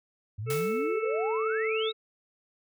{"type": "exponential sweep", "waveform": "sine", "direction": "up", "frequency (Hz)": [97.7, 3889], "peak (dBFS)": -32, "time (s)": [0.38, 1.92], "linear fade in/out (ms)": 10}
{"type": "harmonic tone", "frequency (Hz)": 440, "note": "A4", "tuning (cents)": 0, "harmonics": [1, 3, 5, 6], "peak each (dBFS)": [-27, -37, -41, -43], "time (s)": [0.46, 1.93], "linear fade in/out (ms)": 50}
{"type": "noise with exponential decay", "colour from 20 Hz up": "white", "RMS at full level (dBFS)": -35, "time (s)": [0.5, 1.01], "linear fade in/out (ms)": 2, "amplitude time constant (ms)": 110}
{"effects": []}